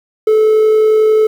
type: tone with amplitude modulation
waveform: triangle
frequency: 433.9 Hz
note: A4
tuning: 24 cents flat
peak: -3 dBFS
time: 0.27-1.27 s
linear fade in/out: 5 ms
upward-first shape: sine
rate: 51.1 Hz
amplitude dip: 30%
effects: tanh soft clip ceiling 0 dBFS + 7-bit